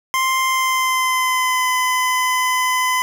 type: tone with pitch glide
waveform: 25% pulse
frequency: 1048 to 1014.1 Hz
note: C6 to B5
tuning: +2 to +46 cents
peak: -12 dBFS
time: 0.14-3.02 s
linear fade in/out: 0 ms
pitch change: -56 cents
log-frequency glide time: 0.44-1.7 s
effects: none